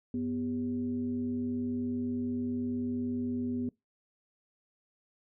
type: tone with frequency modulation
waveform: sine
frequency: 246.9 Hz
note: B3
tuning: in tune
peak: -30 dBFS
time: 0.14-3.69 s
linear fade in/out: 2 ms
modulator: 151 Hz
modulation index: 0.48
effects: noise-tail reverb RT60 0.2 s tail -23 dB re dry